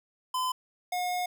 square tone pair in turn, 1019 / 720.5 Hz, C6 / F#5, -46 / -46 cents, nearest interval tritone, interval 600 cents, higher first, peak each -28 / -29 dBFS, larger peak first, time 0.34-0.52 / 0.92-1.26 s, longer second, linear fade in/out 5 ms, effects none

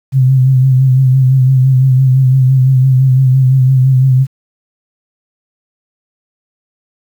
sine tone with vibrato, 130.81 Hz, C3, in tune, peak -5 dBFS, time 0.12-4.27 s, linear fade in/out 50 ms, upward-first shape sine, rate 5.9 Hz, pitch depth 44 cents each way, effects 7-bit

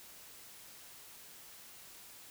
silence, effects white hiss -54 dBFS RMS until 2.3 s

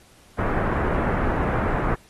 pink low-pass noise, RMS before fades -23 dBFS, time 0.38-1.95 s, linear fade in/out 10 ms, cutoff 1700 Hz, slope 24 dB/octave, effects pink hiss -54 dBFS RMS until 2.09 s + AAC 32 kbps

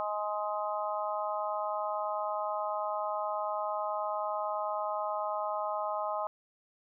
harmonic tone, 209.2 Hz, G#3, 13 cents sharp, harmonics 3 / 4 / 5 / 6, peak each -35 / -36 / -37 / -38 dBFS, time 0-6.27 s, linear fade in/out 0 ms, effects none

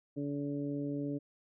harmonic tone, 143.1 Hz, D3, 45 cents flat, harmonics 1 / 2 / 3 / 4, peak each -40 / -35 / -43 / -46 dBFS, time 0.16-1.19 s, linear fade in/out 20 ms, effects none

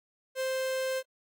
45% pulse tone, 523.3 Hz, C5, in tune, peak -29 dBFS, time 0.35-1.03 s, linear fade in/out 50 ms, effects AAC 64 kbps

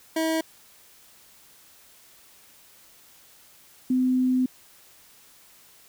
25% pulse / sine tone pair in turn, 321.6 / 255.3 Hz, E4 / C4, -43 / -42 cents, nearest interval major third, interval 399 cents, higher first, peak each -19 dBFS, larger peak neither, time 0.16-0.41 / 3.9-4.46 s, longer second, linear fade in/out 5 ms, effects white hiss -54 dBFS RMS until 5.88 s

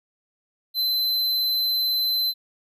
square tone, 4059 Hz, B7, 47 cents sharp, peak -21 dBFS, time 0.74-2.34 s, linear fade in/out 50 ms, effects none

